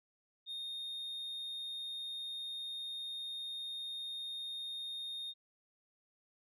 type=tone; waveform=sine; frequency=3685 Hz; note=A#7; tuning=21 cents flat; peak=-37 dBFS; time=0.46-5.34 s; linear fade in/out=50 ms; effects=tanh soft clip ceiling -39 dBFS